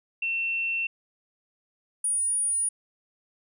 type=tone pair in turn; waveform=sine; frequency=2700 / 9601 Hz; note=E7 / D9; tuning=+41 / +37 cents; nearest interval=octave + minor seventh; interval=2196 cents; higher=second; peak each=-25 / -23 dBFS; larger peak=second; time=0.22-0.87 / 2.04-2.69 s; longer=neither; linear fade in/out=5 ms; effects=none